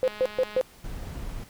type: tone bursts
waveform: sine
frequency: 515 Hz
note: C5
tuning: 28 cents flat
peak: -19 dBFS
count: 4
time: 0.03-0.612 s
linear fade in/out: 0 ms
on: 48 ms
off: 130 ms
type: click train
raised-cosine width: 0.3 ms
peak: -25 dBFS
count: 118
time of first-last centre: 0.04-0.597 s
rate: 210 Hz
type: noise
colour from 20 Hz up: brown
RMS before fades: -35 dBFS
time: 0.84-1.44 s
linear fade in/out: 5 ms
effects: pink hiss -53 dBFS RMS until 1.49 s